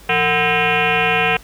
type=tone with frequency modulation; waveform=sine; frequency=1592 Hz; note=G6; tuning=26 cents sharp; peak=-13 dBFS; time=0.09-1.37 s; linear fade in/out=5 ms; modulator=284 Hz; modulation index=4.5; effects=added 50 Hz sine -44 dBFS peak until 1.43 s + pink hiss -44 dBFS RMS until 1.43 s